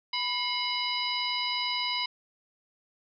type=harmonic tone with a mistuned harmonic; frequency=987.8 Hz; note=B5; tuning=in tune; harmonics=1 / 2 / 3 / 4 / 5; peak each=-34 / -34 / -34 / -34 / -34 dBFS; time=0.13-2.06 s; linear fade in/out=5 ms; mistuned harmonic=2; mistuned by=+140 cents; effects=none